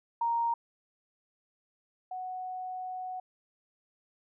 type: tone pair in turn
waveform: sine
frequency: 932.3 / 740 Hz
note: A#5 / F#5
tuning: 0 / 0 cents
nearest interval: major third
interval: 400 cents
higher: first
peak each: -26 / -35 dBFS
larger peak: first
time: 0.21-0.54 / 2.11-3.2 s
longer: second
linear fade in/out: 5 ms
effects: none